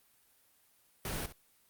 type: noise with echo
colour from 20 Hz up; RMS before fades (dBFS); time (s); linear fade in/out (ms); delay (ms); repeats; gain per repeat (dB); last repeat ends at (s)
pink; -37; 1.05-1.26; 2; 65; 1; -13; 1.325
effects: white hiss -68 dBFS RMS until 1.69 s + Opus 32 kbps